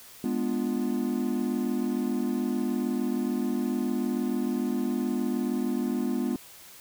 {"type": "chord", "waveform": "triangle", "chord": "G# diminished seventh", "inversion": "none", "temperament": "equal", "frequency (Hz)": [207.7, 246.9, 293.7, 349.2], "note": ["G#3", "B3", "D4", "F4"], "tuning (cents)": [0, 0, 0, 0], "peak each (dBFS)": [-30, -26, -32, -32], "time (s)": [0.24, 6.36], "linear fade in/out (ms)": 2, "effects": ["white hiss -49 dBFS RMS until 6.8 s"]}